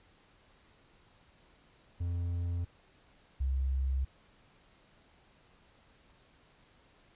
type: tone pair in turn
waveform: triangle / sine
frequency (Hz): 86.8 / 66.29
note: F2 / C2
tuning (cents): -10 / +23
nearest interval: perfect fourth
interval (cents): 467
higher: first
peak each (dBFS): -29 / -28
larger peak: second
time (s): 2-2.65 / 3.4-4.05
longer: neither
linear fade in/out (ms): 10
effects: pink hiss -64 dBFS RMS until 7.15 s + resampled to 8000 Hz